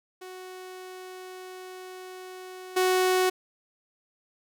sawtooth tone with level steps, 370 Hz, F#4, in tune, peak -36 / -17 dBFS, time 0.21-3.3 s, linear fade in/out 10 ms, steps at 2.76 s, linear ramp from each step 10 ms, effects none

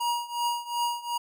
square tone with tremolo, 952 Hz, A#5, 36 cents sharp, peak -24 dBFS, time 0-1.18 s, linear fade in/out 10 ms, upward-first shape triangle, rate 2.7 Hz, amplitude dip 90%, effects none

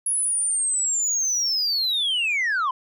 sine linear sweep, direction down, 10548 to 990 Hz, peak -18 dBFS, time 0.06-2.71 s, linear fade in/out 5 ms, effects tanh soft clip ceiling -19 dBFS

